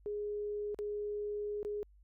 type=tone with dropouts; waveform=sine; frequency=415.3 Hz; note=G#4; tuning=in tune; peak=-35 dBFS; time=0.06-1.83 s; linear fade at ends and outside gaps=0 ms; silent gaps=0.745-0.789 / 1.63-1.649 s; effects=added 50 Hz sine -59 dBFS peak until 2.03 s